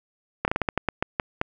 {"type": "slowing click train", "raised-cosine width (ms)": 0.5, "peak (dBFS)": -7, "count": 11, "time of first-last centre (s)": [0.45, 1.414], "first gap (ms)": 29, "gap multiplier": 1.25, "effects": []}